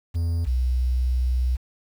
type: tone pair in turn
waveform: triangle / sine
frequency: 84.1 / 62.6 Hz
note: E2 / B1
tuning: +35 / +24 cents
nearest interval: perfect fourth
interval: 511 cents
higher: first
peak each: -19 dBFS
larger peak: neither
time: 0.14-0.46 / 0.46-1.57 s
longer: second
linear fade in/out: 20 ms
effects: 8-bit